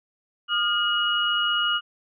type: tone cluster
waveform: sine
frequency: 1222 / 1408 / 2901 Hz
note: D#6 / F6 / F#7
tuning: -32 / +14 / -35 cents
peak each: -28 / -25 / -23 dBFS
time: 0.48-1.81 s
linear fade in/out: 50 ms
effects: none